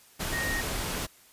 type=tone in noise; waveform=sine; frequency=1864.7 Hz; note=A#6; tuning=in tune; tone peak=-30 dBFS; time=0.32-0.62 s; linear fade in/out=20 ms; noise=pink; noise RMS=-32 dBFS; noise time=0.19-1.07 s; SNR=-1 dB; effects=white hiss -57 dBFS RMS until 1.32 s + resampled to 32000 Hz